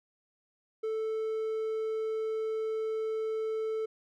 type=tone; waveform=triangle; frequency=440 Hz; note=A4; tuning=in tune; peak=-28 dBFS; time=0.83-3.86 s; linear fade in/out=10 ms; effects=none